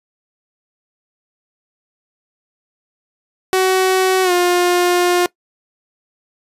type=tone with pitch glide; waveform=sawtooth; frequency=375.4 to 354.9 Hz; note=F#4 to F4; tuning=+25 to +28 cents; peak=-8 dBFS; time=3.53-5.26 s; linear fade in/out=0 ms; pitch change=-97 cents; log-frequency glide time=4.23-4.32 s; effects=noise-tail reverb RT60 0.1 s tail -21 dB re dry + resampled to 32000 Hz